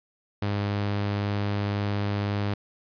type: tone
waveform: sawtooth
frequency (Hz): 101.9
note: G#2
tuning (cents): -32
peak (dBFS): -21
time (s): 0.42-2.54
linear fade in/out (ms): 5
effects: resampled to 11025 Hz